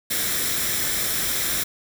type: noise with comb filter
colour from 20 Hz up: white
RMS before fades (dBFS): -24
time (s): 0.1-1.64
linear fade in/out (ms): 10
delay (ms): 0.54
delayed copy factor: +0.5
effects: none